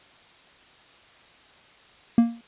triangle tone with exponential decay, 232.9 Hz, A#3, 1 cent flat, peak -8 dBFS, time 2.18-2.41 s, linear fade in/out 2 ms, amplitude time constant 50 ms, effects white hiss -53 dBFS RMS until 2.47 s + resampled to 8000 Hz

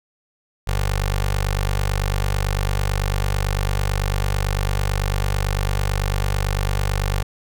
15% pulse tone with notch filter, 49 Hz, G1, in tune, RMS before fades -21 dBFS, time 0.67-7.23 s, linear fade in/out 10 ms, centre 240 Hz, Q 0.51, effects none

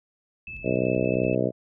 sine tone with tremolo, 2618 Hz, E7, 13 cents flat, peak -35 dBFS, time 0.47-1.35 s, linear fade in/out 2 ms, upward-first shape square, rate 5.2 Hz, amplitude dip 35%
pink low-pass noise, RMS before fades -45 dBFS, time 0.47-1.35 s, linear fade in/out 10 ms, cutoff 160 Hz, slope 12 dB/octave
harmonic tone, 62.9 Hz, B1, 32 cents sharp, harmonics 2 / 3 / 4 / 5 / 6 / 7 / 8 / 9 / 10, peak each -30 / -30 / -30 / -30 / -30 / -30 / -30 / -30 / -30 dBFS, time 0.63-1.52 s, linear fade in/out 50 ms
effects none

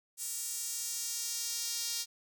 sawtooth tone with high-pass filter sweep, 466.2 Hz, A#4, in tune, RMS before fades -37 dBFS, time 0.17-2.06 s, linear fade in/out 50 ms, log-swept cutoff 8000 to 4900 Hz, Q 1.7, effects none

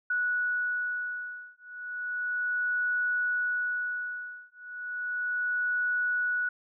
sine beating tone pair, 1470 / 1470.34 Hz, F#6 / F#6, -12 / -11 cents, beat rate 0.34 Hz, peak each -31 dBFS, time 0.1-6.49 s, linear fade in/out 5 ms, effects none

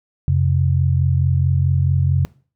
sine tone pair together, 89.5 / 134.1 Hz, F2 / C3, +43 / +43 cents, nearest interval perfect fifth, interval 700 cents, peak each -16 dBFS, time 0.28-2.25 s, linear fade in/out 0 ms, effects noise-tail reverb RT60 0.4 s tail -22 dB re dry

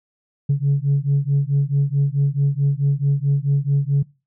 sine beating tone pair, 138.59 / 143.19 Hz, C#3 / D3, 0 / -43 cents, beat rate 4.6 Hz, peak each -17 dBFS, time 0.49-4.03 s, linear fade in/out 10 ms, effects noise-tail reverb RT60 0.3 s tail -23 dB re dry + tanh soft clip ceiling -11 dBFS

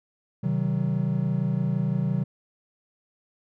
triangle chord, C diminished, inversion none, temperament just, 130.81 / 156.98 / 188.37 Hz, C3 / Eb3 / Gb3, 0 / +16 / +31 cents, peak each -25 dBFS, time 0.43-2.24 s, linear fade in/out 10 ms, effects none

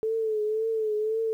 sine tone with vibrato, 436.5 Hz, A4, 14 cents flat, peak -24 dBFS, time 0.03-1.33 s, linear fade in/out 0 ms, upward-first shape triangle, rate 1.9 Hz, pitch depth 63 cents each way, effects 10-bit

